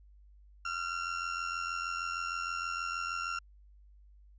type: tone with amplitude modulation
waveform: 35% pulse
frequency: 1374 Hz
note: F6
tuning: 29 cents flat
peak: -29 dBFS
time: 0.65-3.39 s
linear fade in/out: 5 ms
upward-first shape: sine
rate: 86.4 Hz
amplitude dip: 65%
effects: added 50 Hz sine -55 dBFS peak until 4.38 s + resampled to 16000 Hz